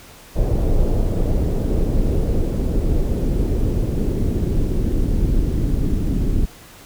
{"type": "noise with low-pass filter sweep", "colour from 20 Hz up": "brown", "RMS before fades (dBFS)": -18, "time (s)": [0.35, 6.46], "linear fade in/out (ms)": 20, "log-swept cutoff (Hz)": [550, 300], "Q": 1.6, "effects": ["pink hiss -43 dBFS RMS until 6.85 s"]}